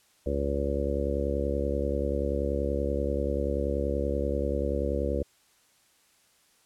harmonic tone, 70.4 Hz, C#2, 27 cents sharp, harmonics 1 / 2 / 3 / 4 / 5 / 6 / 7 / 8, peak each -30 / -41 / -36 / -36 / -35 / -37 / -32 / -34 dBFS, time 0.26-5.23 s, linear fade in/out 5 ms, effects white hiss -64 dBFS RMS until 6.65 s + low-pass 11000 Hz 12 dB/octave

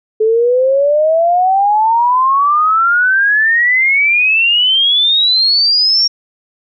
sine exponential sweep, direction up, 430.1 to 5588 Hz, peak -8 dBFS, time 0.2-6.08 s, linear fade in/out 10 ms, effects none

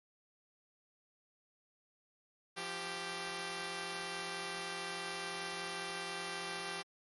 5% pulse tone pair together, 173.61 / 392 Hz, F3 / G4, -10 / 0 cents, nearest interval octave + major second, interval 1410 cents, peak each -34 / -29 dBFS, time 2.56-6.83 s, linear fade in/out 20 ms, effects MP3 48 kbps

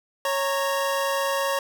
25% pulse tone pair together, 551.8 / 928 Hz, C#5 / A#5, -8 / -8 cents, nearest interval major sixth, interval 900 cents, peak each -20 / -25 dBFS, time 0.25-1.59 s, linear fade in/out 2 ms, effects 8-bit

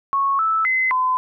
sine tone with pitch steps, 1102 / 1313 / 2047 / 1020 Hz, C#6 / E6 / C7 / C6, -11 / -7 / -38 / -44 cents, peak -16 dBFS, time 0.13-1.17 s, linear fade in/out 0 ms, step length 260 ms, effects none

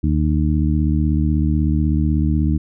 harmonic tone, 76.2 Hz, D#2, 36 cents flat, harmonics 1 / 2 / 3 / 4, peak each -17 / -20 / -22 / -23 dBFS, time 0.03-2.58 s, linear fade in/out 10 ms, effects none

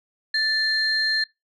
sine tone pair together, 1760 / 4186 Hz, A6 / C8, 0 / 0 cents, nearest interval octave + minor third, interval 1500 cents, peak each -22 / -21 dBFS, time 0.34-1.24 s, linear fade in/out 5 ms, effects noise-tail reverb RT60 0.2 s tail -23 dB re dry + tanh soft clip ceiling -12 dBFS

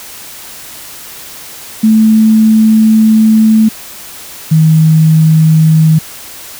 sine tone pair in turn, 219.2 / 158.32 Hz, A3 / D#3, -6 / +30 cents, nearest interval tritone, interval 564 cents, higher first, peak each -3 dBFS, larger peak neither, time 1.83-3.69 / 4.51-5.99 s, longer first, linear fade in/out 10 ms, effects white hiss -29 dBFS RMS until 6.59 s

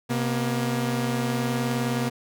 sawtooth tone pair together, 128.4 / 237.4 Hz, C3 / A#3, -32 / +32 cents, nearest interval major seventh, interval 1064 cents, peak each -23 / -22 dBFS, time 0.09-2.1 s, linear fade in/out 20 ms, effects none

